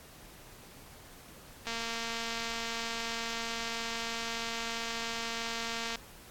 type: click train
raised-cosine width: 0.2 ms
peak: -19 dBFS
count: 987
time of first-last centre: 1.67-5.957 s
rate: 230 Hz
effects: pink hiss -53 dBFS RMS until 6.3 s + AAC 64 kbps